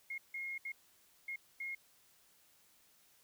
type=tone bursts at uneven times; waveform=sine; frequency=2149 Hz; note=C7; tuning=46 cents sharp; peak=-39 dBFS; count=5; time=0.1-0.18 / 0.34-0.58 / 0.65-0.72 / 1.28-1.36 / 1.6-1.75 s; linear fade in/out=5 ms; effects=white hiss -68 dBFS RMS until 3.23 s